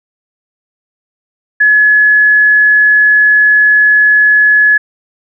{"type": "tone", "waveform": "sine", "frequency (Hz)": 1700, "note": "G#6", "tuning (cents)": 40, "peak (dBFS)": -4, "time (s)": [1.6, 4.78], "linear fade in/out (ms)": 10, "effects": []}